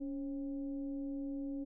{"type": "tone with frequency modulation", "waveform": "sine", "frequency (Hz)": 280, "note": "C#4", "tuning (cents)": 18, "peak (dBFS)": -37, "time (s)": [0, 1.65], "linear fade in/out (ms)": 20, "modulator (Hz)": 260, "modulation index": 0.44, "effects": []}